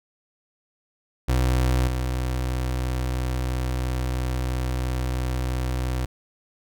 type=tone with level steps; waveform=30% pulse; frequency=63 Hz; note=B1; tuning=35 cents sharp; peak=-16 / -21 dBFS; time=1.28-6.06 s; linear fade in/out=10 ms; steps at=1.87 s; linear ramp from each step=5 ms; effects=none